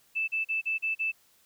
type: tone bursts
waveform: sine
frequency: 2637 Hz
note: E7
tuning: in tune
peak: -26 dBFS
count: 6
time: 0.15-1.12 s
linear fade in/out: 20 ms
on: 130 ms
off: 38 ms
effects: white hiss -64 dBFS RMS until 1.45 s